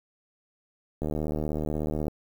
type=click train; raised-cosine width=2 ms; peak=-17 dBFS; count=82; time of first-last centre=1.02-2.082 s; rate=76.3 Hz; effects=8-bit